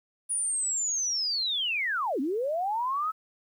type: linear two-way sweep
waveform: sine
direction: down then up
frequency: 9790 to 246.9 to 1311 Hz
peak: -26 dBFS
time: 0.29-3.12 s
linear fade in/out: 20 ms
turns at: 2.2 s
effects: 10-bit